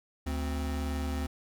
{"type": "tone pair together", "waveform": "square", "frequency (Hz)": [73.42, 261.6], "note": ["D2", "C4"], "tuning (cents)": [0, 0], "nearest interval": "octave + minor seventh", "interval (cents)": 2200, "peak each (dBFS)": [-32, -38], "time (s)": [0.26, 1.27], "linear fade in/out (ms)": 10, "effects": []}